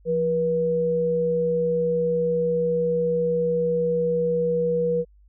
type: tone pair together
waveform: sine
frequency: 171.1 / 483 Hz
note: F3 / B4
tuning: -35 / -39 cents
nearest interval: octave + tritone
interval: 1796 cents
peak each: -28 / -20 dBFS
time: 0.05-5.05 s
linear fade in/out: 50 ms
effects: added 50 Hz sine -51 dBFS peak until 5.28 s